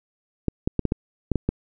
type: clicks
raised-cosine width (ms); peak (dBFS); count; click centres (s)
3; -8; 8; 0.483 / 0.675 / 0.793 / 0.853 / 0.921 / 1.317 / 1.357 / 1.49
effects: none